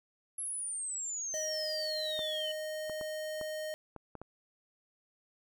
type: exponential sweep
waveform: sine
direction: down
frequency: 11175 to 2960 Hz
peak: -35 dBFS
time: 0.38-2.52 s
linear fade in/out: 5 ms
type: tone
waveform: square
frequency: 619 Hz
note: D#5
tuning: 9 cents flat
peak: -37 dBFS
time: 1.34-3.74 s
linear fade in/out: 0 ms
type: clicks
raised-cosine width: 1 ms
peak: -30 dBFS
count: 7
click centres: 2.192 / 2.897 / 3.012 / 3.413 / 3.963 / 4.153 / 4.216 s
effects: none